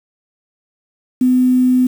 sine tone with quantisation, 253.1 Hz, B3, 43 cents sharp, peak -9 dBFS, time 1.21-1.87 s, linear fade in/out 5 ms, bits 6, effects none

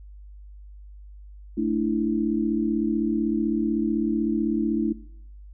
sine chord, A suspended fourth, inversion none, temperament equal, 220 / 293.7 / 329.6 Hz, A3 / D4 / E4, 0 / 0 / 0 cents, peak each -26 dBFS, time 1.57-4.93 s, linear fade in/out 10 ms, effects noise-tail reverb RT60 0.7 s tail -21 dB re dry + added 50 Hz sine -41 dBFS peak until 5.53 s

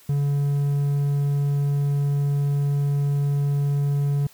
triangle tone, 142.4 Hz, C#3, 47 cents sharp, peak -17 dBFS, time 0.09-4.27 s, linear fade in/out 5 ms, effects white hiss -52 dBFS RMS until 4.33 s

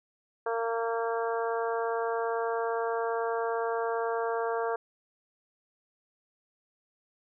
harmonic tone, 229.4 Hz, A#3, 28 cents flat, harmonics 2 / 3 / 4 / 5 / 6 / 7, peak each -30 / -34 / -36 / -38 / -40 / -41 dBFS, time 0.46-4.76 s, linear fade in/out 5 ms, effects none

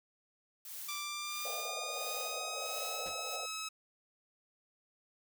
blue noise with tremolo, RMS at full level -44 dBFS, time 0.65-3.36 s, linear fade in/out 2 ms, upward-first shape sine, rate 1.5 Hz, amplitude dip 90%
10% pulse tone with pitch glide, 1175 to 1288.8 Hz, D6 to E6, +1 to -39 cents, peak -30 dBFS, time 0.88-3.69 s, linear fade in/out 10 ms, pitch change +160 cents, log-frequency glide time 0.98-2.97 s
pink band-pass noise, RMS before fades -45 dBFS, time 1.45-3.46 s, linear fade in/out 5 ms, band 470 to 800 Hz, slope 96 dB/octave
pink noise with exponential decay, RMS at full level -45 dBFS, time 3.06-3.22 s, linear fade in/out 2 ms, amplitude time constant 33 ms
effects none

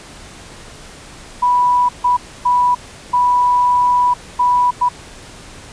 sine tone bursts at uneven times, 984 Hz, B5, 7 cents flat, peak -10 dBFS, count 6, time 1.42-1.89 / 2.04-2.17 / 2.45-2.75 / 3.13-4.14 / 4.39-4.71 / 4.81-4.89 s, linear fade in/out 10 ms, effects pink hiss -37 dBFS RMS until 5.72 s + resampled to 22050 Hz

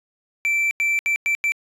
triangle tone bursts at uneven times, 2336 Hz, D7, 10 cents flat, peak -16 dBFS, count 5, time 0.45-0.71 / 0.8-0.99 / 1.06-1.16 / 1.26-1.35 / 1.44-1.52 s, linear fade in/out 0 ms, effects resampled to 32000 Hz

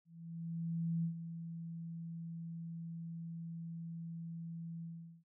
sine tone with ADSR envelope, 166.4 Hz, E3, 17 cents sharp, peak -32 dBFS, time 0.05-5.24 s, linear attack 990 ms, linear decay 95 ms, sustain -10 dB, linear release 410 ms, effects none

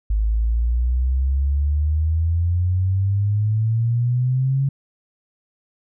sine exponential sweep, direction up, 51.91 to 138.59 Hz, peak -16 dBFS, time 0.1-4.69 s, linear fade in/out 5 ms, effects none

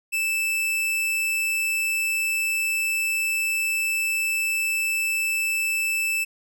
45% pulse tone, 2637 Hz, E7, in tune, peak -22 dBFS, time 0.12-6.25 s, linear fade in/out 20 ms, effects none

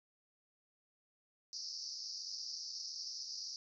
white band-pass noise, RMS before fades -45 dBFS, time 1.53-3.56 s, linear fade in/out 0 ms, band 4600 to 5700 Hz, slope 96 dB/octave, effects none

